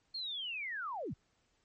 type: linear sweep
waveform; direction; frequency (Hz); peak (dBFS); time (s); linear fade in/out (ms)
sine; down; 4337 to 74.1; -37; 0.14-1.14; 10
effects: pink hiss -75 dBFS RMS until 1.64 s + MP3 32 kbps